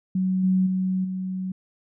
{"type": "tone with level steps", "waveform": "sine", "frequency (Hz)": 186.7, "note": "F#3", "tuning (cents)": 16, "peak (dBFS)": [-20, -17, -21, -26], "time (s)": [0.15, 1.52], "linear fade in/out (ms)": 5, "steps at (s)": [0.43, 0.66, 1.04], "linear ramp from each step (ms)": 10, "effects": []}